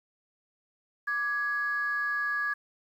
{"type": "tone pair together", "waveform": "sine", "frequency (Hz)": [1174.7, 1672.8], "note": ["D6", "G#6"], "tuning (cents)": [0, 12], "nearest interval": "tritone", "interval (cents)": 612, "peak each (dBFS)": [-33, -27], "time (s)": [1.07, 2.54], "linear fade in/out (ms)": 10, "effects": ["tanh soft clip ceiling -21 dBFS", "10-bit"]}